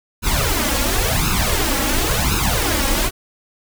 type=noise with flanger; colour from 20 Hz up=pink; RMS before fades=-18 dBFS; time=0.22-3.11 s; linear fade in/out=50 ms; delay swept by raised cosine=0.76 to 3.66 ms; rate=0.94 Hz; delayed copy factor=+0.9; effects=none

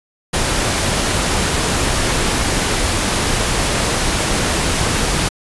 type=noise; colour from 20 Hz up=pink; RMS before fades=-17 dBFS; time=0.33-5.29 s; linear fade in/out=10 ms; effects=resampled to 24000 Hz

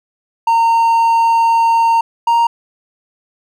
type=tone pair in turn; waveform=triangle; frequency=918 / 931.9 Hz; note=A#5 / A#5; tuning=-27 / -1 cents; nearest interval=unison; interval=26 cents; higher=second; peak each=-7 dBFS; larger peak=neither; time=0.47-2.01 / 2.27-2.47 s; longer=first; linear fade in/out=5 ms; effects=none

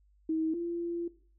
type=tone pair in turn; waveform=sine; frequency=319.2 / 342.1 Hz; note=D#4 / F4; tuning=+44 / -36 cents; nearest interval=minor second; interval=120 cents; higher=second; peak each=-27 / -32 dBFS; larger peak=first; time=0.29-0.54 / 0.54-1.08 s; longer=second; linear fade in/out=5 ms; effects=noise-tail reverb RT60 0.5 s tail -17 dB re dry + added 50 Hz sine -62 dBFS peak until 1.38 s

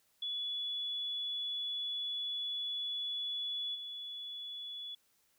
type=tone with level steps; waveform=sine; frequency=3416 Hz; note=G#7; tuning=48 cents sharp; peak=-35 / -41 dBFS; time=0.22-4.95 s; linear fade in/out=5 ms; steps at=3.74 s; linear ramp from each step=20 ms; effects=white hiss -73 dBFS RMS until 5.38 s

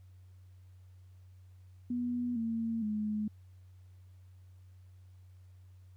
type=tone with pitch steps; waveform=sine; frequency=243.7 / 227.4 / 212.2 Hz; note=B3 / A#3 / G#3; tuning=-23 / -43 / +38 cents; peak=-31 dBFS; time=1.9-3.28 s; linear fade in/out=5 ms; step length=460 ms; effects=added 92 Hz sine -53 dBFS peak until 5.96 s + pink hiss -75 dBFS RMS until 5.96 s

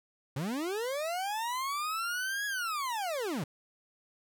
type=linear two-way sweep; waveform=40% pulse; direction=up then down; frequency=123.6 to 1682 to 123.6 Hz; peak=-31 dBFS; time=0.36-3.44 s; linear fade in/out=5 ms; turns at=2.46 s; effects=none

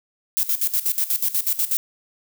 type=noise with tremolo; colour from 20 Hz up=violet; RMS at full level=-20 dBFS; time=0.37-1.77 s; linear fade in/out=0 ms; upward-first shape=square; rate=8.2 Hz; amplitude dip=80%; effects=none

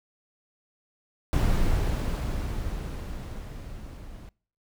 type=noise with level ramp; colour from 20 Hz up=brown; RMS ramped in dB=-22 to -43 dBFS; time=1.33-4.29 s; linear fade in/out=0 ms; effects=noise-tail reverb RT60 0.5 s tail -26 dB re dry

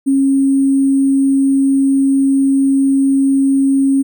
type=tone with sample-and-hold; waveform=sine; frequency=272.2 Hz; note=C#4; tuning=31 cents flat; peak=-9 dBFS; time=0.06-4.03 s; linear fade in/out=20 ms; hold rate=8820 Hz; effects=none

